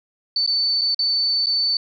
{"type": "tone with dropouts", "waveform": "sine", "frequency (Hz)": 4515, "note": "C#8", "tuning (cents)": 31, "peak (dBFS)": -17, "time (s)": [0.36, 1.77], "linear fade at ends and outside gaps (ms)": 2, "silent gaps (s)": [[0.464, 0.475], [0.812, 0.816], [0.946, 0.991], [1.46, 1.468]], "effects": []}